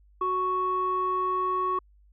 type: tone pair together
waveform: sine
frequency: 370 / 1109.7 Hz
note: F#4 / C#6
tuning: 0 / +2 cents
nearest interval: octave + perfect fifth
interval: 1902 cents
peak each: -30 / -24 dBFS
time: 0.21-1.79 s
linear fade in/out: 5 ms
effects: tanh soft clip ceiling -18 dBFS + added 50 Hz sine -55 dBFS peak until 2.12 s